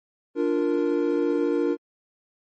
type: chord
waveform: triangle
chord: Bb major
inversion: first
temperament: equal with one note detuned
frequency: 293.7 / 348.2 / 466.2 Hz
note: D4 / F4 / Bb4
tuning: 0 / -5 / 0 cents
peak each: -23 dBFS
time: 0.35-1.77 s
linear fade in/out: 50 ms
effects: MP3 32 kbps